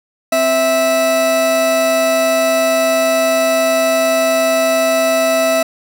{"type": "tone pair together", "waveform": "40% pulse", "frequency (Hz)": [261.6, 655.6], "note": ["C4", "E5"], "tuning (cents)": [0, -10], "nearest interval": "octave + major third", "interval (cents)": 1590, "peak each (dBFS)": [-21, -11], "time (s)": [0.32, 5.63], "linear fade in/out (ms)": 5, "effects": []}